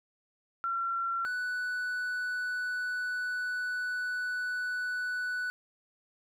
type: tone pair in turn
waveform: sine / triangle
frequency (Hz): 1363 / 1485.6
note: F6 / F#6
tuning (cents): -43 / +7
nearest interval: minor second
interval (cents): 150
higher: second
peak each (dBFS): -29 / -29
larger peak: neither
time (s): 0.64-1.25 / 1.25-5.5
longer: second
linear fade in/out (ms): 0
effects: none